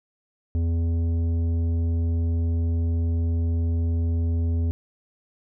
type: tone with tanh clipping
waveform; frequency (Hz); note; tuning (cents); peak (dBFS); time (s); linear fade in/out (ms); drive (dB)
sine; 83.5; E2; +23; -22; 0.55-4.71; 0; 10
effects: none